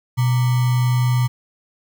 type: tone with sample-and-hold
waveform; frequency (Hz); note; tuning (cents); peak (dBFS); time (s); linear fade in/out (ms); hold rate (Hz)
sine; 124.1; B2; +9; -14; 0.17-1.28; 20; 1050
effects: none